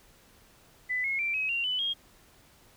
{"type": "tone with pitch steps", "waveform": "sine", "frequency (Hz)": [2000, 2168, 2351, 2549, 2764, 2997, 3249], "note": ["B6", "C#7", "D7", "D#7", "F7", "F#7", "G#7"], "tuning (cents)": [21, -39, 1, 41, -19, 22, -39], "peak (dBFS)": -27, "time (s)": [0.89, 1.94], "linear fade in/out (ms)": 20, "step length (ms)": 150, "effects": ["pink hiss -59 dBFS RMS until 2.76 s"]}